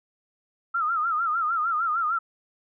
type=tone with vibrato; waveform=sine; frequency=1300 Hz; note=E6; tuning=24 cents flat; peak=-22 dBFS; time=0.74-2.19 s; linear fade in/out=10 ms; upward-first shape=sine; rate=6.6 Hz; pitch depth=120 cents each way; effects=none